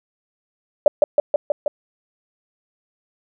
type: tone with echo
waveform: sine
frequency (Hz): 587.3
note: D5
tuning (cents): 0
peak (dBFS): -6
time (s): 0.86-0.88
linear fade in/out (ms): 2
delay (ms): 160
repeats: 5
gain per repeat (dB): -2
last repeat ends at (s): 1.68
effects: none